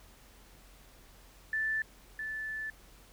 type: tone pair in turn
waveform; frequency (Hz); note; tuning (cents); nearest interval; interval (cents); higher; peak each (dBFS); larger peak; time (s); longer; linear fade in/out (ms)
sine; 1760 / 1750.1; A6 / A6; 0 / -10; unison; 10; first; -29 / -35; first; 1.53-1.82 / 2.19-2.7; second; 2
effects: added 45 Hz sine -58 dBFS peak until 3.12 s + pink hiss -59 dBFS RMS until 3.12 s